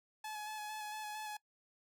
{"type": "tone with vibrato", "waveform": "sawtooth", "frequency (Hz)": 852, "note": "G#5", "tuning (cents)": 44, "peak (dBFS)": -38, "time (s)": [0.24, 1.37], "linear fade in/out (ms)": 5, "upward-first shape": "square", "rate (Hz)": 4.4, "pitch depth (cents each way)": 18, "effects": ["noise-tail reverb RT60 0.1 s tail -22 dB re dry"]}